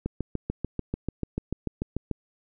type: click train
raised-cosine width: 3 ms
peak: -15 dBFS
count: 15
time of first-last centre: 0.06-2.113 s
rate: 6.82 Hz
effects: none